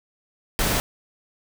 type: noise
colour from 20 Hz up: pink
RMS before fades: -22 dBFS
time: 0.59-0.8 s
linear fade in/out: 0 ms
effects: none